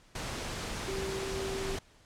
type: tone in noise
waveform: sine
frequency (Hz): 386.7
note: G4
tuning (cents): -24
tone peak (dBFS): -35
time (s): 0.88-1.76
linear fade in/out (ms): 5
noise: pink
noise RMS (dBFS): -37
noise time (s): 0.15-1.79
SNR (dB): -1
effects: pink hiss -61 dBFS RMS until 2.05 s + low-pass 8000 Hz 12 dB/octave